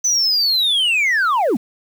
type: linear sweep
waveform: sine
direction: down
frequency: 6080 to 185 Hz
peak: -11 dBFS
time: 0.04-1.57 s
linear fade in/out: 10 ms
effects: tanh soft clip ceiling -13 dBFS + 7-bit